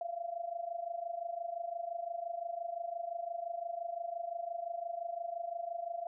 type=tone with amplitude modulation; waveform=sine; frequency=685 Hz; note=F5; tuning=34 cents flat; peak=-33 dBFS; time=0.01-6.07 s; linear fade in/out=2 ms; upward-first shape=sine; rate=25.8 Hz; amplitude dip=80%; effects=none